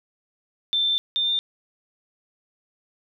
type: tone pair in turn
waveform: sine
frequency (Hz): 3557 / 3598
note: A7 / A7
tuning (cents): +18 / +38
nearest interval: unison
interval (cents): 20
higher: second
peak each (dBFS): -19 / -20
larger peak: first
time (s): 0.73-0.98 / 1.16-1.39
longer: first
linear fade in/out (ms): 0
effects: none